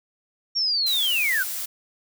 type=linear sweep; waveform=sine; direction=down; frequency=5600 to 1405 Hz; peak=-20 dBFS; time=0.55-1.44 s; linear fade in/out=20 ms
type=noise; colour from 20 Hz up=blue; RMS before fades=-30 dBFS; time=0.86-1.66 s; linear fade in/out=10 ms
effects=none